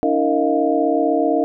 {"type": "tone cluster", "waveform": "sine", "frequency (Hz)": [286.1, 321.9, 459.9, 631, 699], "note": ["D4", "E4", "A#4", "D#5", "F5"], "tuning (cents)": [-45, -41, -23, 24, 1], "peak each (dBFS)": -21, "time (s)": [0.03, 1.44], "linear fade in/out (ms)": 0, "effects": []}